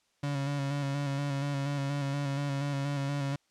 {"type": "tone with vibrato", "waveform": "35% pulse", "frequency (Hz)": 140.7, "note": "C#3", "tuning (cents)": 26, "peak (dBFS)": -28, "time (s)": [0.23, 3.36], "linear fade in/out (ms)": 5, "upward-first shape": "square", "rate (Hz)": 4.2, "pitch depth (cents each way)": 30, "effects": ["white hiss -72 dBFS RMS until 3.5 s", "low-pass 7000 Hz 12 dB/octave"]}